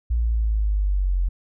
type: linear sweep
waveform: sine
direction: down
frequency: 59 to 43.65 Hz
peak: -18 dBFS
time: 0.1-1.29 s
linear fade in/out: 10 ms
effects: none